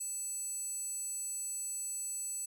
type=tone with high-pass filter; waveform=square; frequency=880 Hz; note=A5; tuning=in tune; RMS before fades=-39 dBFS; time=0-2.46 s; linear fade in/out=10 ms; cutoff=8100 Hz; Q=8.9; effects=none